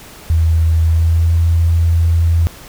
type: tone with pitch glide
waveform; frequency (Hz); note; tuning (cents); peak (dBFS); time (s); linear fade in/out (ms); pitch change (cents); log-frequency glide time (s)
sine; 81.2 to 83.43; E2 to E2; -26 to +21; -9; 0.3-2.47; 0; +47; 0.86-1.31
effects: pink hiss -37 dBFS RMS until 2.68 s